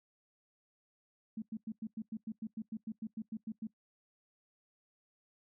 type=tone bursts; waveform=sine; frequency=220 Hz; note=A3; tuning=in tune; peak=-37 dBFS; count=16; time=1.37-3.671 s; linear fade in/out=5 ms; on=51 ms; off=99 ms; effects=noise-tail reverb RT60 0.1 s tail -19 dB re dry